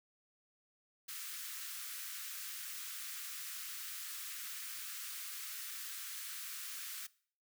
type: high-pass noise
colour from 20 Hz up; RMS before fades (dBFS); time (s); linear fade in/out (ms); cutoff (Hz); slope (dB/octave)
white; -45; 1.08-7.07; 10; 1200; 48
effects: noise-tail reverb RT60 0.5 s tail -21 dB re dry